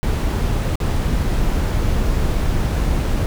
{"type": "noise with dropouts", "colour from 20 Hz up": "brown", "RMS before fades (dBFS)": -18, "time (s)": [0.03, 3.26], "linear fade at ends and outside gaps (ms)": 0, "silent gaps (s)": [0.756, 0.802], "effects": []}